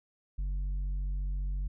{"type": "tone with tanh clipping", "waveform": "sine", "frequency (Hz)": 47.3, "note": "F#1", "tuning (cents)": 39, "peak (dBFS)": -31, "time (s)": [0.38, 1.68], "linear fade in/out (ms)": 10, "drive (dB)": 5, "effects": []}